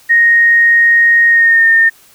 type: tone with pitch glide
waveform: sine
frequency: 1864.7 to 1822.1 Hz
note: A#6 to A#6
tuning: 0 to -40 cents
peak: -5 dBFS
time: 0.09-1.9 s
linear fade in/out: 20 ms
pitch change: -40 cents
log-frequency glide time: 1.28-1.68 s
effects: white hiss -45 dBFS RMS until 2.14 s